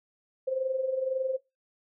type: tone with amplitude modulation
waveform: sine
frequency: 524 Hz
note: C5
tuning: 2 cents sharp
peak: -24 dBFS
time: 0.47-1.37 s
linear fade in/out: 10 ms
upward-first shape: sine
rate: 21.9 Hz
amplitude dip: 70%
effects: noise-tail reverb RT60 0.2 s tail -19 dB re dry